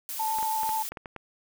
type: noise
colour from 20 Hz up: blue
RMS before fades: -35 dBFS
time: 0.09-0.89 s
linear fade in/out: 0 ms
type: tone with vibrato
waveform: sine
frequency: 880 Hz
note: A5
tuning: in tune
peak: -26 dBFS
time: 0.19-0.83 s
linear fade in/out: 10 ms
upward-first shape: sine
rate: 9.2 Hz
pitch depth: 13 cents each way
type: clicks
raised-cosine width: 0.5 ms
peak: -23 dBFS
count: 8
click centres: 0.386 / 0.428 / 0.633 / 0.692 / 0.92 / 0.972 / 1.058 / 1.163 s
effects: none